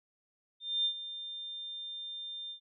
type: tone with ADSR envelope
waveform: sine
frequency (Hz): 3600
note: A7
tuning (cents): +39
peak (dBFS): -26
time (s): 0.6-2.6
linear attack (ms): 250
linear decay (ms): 81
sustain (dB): -13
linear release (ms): 95
effects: none